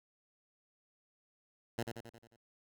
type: tone with echo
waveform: 10% pulse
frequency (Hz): 116.54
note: A#2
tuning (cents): 0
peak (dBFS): -26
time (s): 1.78-1.83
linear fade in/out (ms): 5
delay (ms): 89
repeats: 6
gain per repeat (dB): -5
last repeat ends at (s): 2.364
effects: none